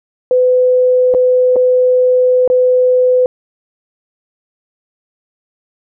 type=tone with dropouts; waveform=sine; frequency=504 Hz; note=B4; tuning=35 cents sharp; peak=-7 dBFS; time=0.31-3.26 s; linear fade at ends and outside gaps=1 ms; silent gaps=1.14-1.147 / 1.559-1.564 / 2.477-2.5 s; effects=none